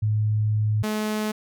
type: tone pair in turn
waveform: sine / sawtooth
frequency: 107 / 214 Hz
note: A2 / A3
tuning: -48 / -48 cents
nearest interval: octave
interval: 1200 cents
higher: second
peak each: -19 / -20 dBFS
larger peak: first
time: 0.02-0.83 / 0.83-1.32 s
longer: first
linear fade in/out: 10 ms
effects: none